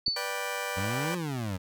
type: tone with exponential decay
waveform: sine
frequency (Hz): 4496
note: C#8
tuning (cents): +24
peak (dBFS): -22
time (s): 0.06-0.41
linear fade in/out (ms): 5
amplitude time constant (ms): 74
type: click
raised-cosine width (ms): 3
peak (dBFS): -26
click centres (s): 0.081
type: chord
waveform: 15% pulse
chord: G major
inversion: first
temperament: just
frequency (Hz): 490 / 588 / 784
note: B4 / D5 / G5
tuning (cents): -14 / +2 / 0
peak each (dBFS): -29 / -29 / -31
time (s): 0.16-1.15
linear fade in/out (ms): 5
type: exponential two-way sweep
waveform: 25% pulse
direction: up then down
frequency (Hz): 88.4 to 182.5 to 88.4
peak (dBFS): -27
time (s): 0.76-1.58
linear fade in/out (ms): 20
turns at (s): 1.15
effects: none